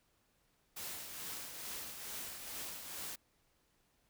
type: noise with tremolo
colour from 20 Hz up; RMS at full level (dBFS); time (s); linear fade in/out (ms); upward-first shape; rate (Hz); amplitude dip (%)
white; -43; 0.76-3.16; 10; triangle; 2.3; 50
effects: pink hiss -75 dBFS RMS until 4.09 s